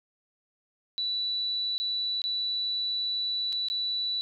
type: tone with dropouts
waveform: sine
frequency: 3954 Hz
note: B7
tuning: 1 cent sharp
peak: -27 dBFS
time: 0.98-4.21 s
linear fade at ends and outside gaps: 0 ms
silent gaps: 1.78-1.8 / 2.218-2.24 / 3.524-3.528 / 3.685-3.7 s
effects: none